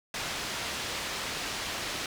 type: low-pass noise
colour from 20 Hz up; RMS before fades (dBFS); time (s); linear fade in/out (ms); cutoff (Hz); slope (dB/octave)
white; -35; 0.14-2.06; 2; 4600; 12
effects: none